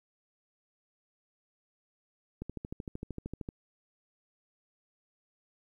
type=click train; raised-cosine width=3 ms; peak=-25 dBFS; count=15; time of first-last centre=2.42-3.489 s; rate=13.1 Hz; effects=11-bit